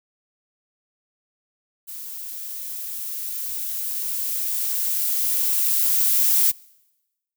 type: noise with level ramp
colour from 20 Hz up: violet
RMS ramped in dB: -35 to -17 dBFS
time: 1.87-6.52 s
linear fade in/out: 20 ms
effects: noise-tail reverb RT60 1.0 s tail -25 dB re dry